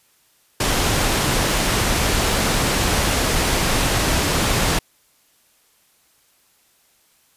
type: low-pass noise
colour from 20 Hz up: pink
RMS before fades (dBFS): -19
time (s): 0.6-4.79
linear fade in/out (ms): 5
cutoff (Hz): 11000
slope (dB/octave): 12
effects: white hiss -59 dBFS RMS until 7.36 s + resampled to 32000 Hz